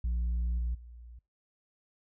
sine tone with level steps, 59.1 Hz, A#1, 24 cents sharp, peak -25 / -27 / -46 dBFS, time 0.04-1.19 s, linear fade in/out 5 ms, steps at 0.58 / 0.74 s, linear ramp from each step 10 ms, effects noise-tail reverb RT60 0.3 s tail -26 dB re dry + tanh soft clip ceiling -27 dBFS

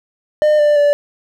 triangle tone with pitch steps, 605 / 592 / 581 Hz, D#5 / D5 / D5, -49 / +14 / -19 cents, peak -7 dBFS, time 0.42-0.93 s, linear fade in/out 0 ms, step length 170 ms, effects none

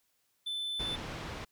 triangle tone, 3520 Hz, A7, in tune, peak -32 dBFS, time 0.46-0.96 s, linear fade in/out 10 ms
pink low-pass noise, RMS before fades -41 dBFS, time 0.79-1.45 s, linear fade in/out 10 ms, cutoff 4000 Hz, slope 12 dB/octave
effects white hiss -75 dBFS RMS until 1.51 s

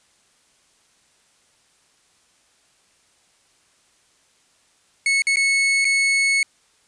40% pulse tone with dropouts, 2200 Hz, C#7, 14 cents flat, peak -15 dBFS, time 5.06-6.43 s, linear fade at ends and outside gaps 2 ms, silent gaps 5.221-5.269 / 5.359-5.369 / 5.846-5.851 s, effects white hiss -60 dBFS RMS until 6.87 s + resampled to 22050 Hz

